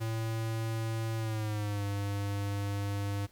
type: tone with pitch glide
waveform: square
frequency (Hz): 112.4 to 100.72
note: A2 to G2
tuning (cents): +37 to +47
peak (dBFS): -32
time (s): 0-3.27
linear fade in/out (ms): 20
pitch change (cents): -190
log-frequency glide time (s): 1.18-1.84
effects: added 43 Hz sine -63 dBFS peak until 3.31 s + pink hiss -63 dBFS RMS until 3.31 s